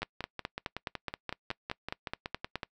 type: two click trains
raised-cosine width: 0.3 ms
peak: -19 / -17 dBFS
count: 15 / 13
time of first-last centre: 0.02-2.632 / 0.03-2.556 s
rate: 5.36 / 4.75 Hz
effects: noise-tail reverb RT60 0.1 s tail -24 dB re dry